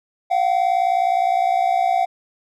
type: tone pair together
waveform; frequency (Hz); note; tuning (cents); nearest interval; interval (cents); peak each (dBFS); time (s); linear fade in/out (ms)
triangle; 698.5 / 758.1; F5 / F#5; 0 / +42; minor second; 142; -17 / -16; 0.3-2.06; 20
effects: none